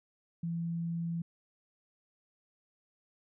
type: tone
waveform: sine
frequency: 168.1 Hz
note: E3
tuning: 34 cents sharp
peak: -32 dBFS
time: 0.43-1.22 s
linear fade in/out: 5 ms
effects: none